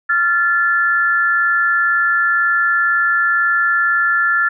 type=tone pair together; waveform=sine; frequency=1381 / 1740 Hz; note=F6 / A6; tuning=-20 / -20 cents; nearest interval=major third; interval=400 cents; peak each=-15 dBFS; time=0.09-4.49 s; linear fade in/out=10 ms; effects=none